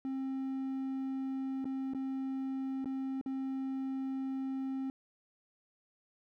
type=tone with dropouts; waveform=triangle; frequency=266.3 Hz; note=C4; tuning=31 cents sharp; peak=-32 dBFS; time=0.05-4.9 s; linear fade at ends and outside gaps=1 ms; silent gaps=1.644-1.654 / 1.936-1.947 / 2.845-2.857 / 3.213-3.261 s; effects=none